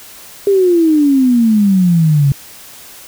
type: exponential sweep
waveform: sine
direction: down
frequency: 405.8 to 136 Hz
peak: -7 dBFS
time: 0.47-2.32 s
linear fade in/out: 2 ms
effects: white hiss -36 dBFS RMS until 3.07 s